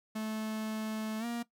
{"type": "tone with pitch glide", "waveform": "45% pulse", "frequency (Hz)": [217.8, 236.1], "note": ["A3", "A#3"], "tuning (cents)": [-17, 22], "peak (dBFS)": -34, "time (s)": [0.15, 1.43], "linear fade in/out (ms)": 10, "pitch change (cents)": 139, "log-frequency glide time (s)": [1.19, 1.25], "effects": ["noise-tail reverb RT60 0.1 s tail -17 dB re dry"]}